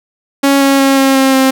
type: tone with pitch steps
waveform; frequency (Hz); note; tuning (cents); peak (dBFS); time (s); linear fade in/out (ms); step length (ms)
sawtooth; 277.2 / 274.6 / 272.1 / 269.6 / 267.1 / 264.7; C#4 / C#4 / C#4 / C#4 / C4 / C4; 0 / -16 / -32 / -48 / +36 / +20; -3; 0.43-1.51; 10; 180
effects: none